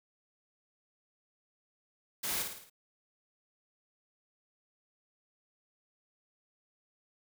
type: noise with echo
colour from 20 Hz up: white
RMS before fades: -35 dBFS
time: 2.23-2.43 s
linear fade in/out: 10 ms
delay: 54 ms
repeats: 5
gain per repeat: -5 dB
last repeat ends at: 2.7 s
effects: none